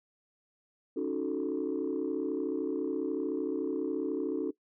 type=chord; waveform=sine; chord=D# half-diminished seventh; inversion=third; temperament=equal; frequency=277.2 / 311.1 / 370 / 440 Hz; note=C#4 / D#4 / F#4 / A4; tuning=0 / 0 / 0 / 0 cents; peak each=-34 dBFS; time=0.96-4.51 s; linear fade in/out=10 ms; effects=noise-tail reverb RT60 0.1 s tail -19 dB re dry + tanh soft clip ceiling -23 dBFS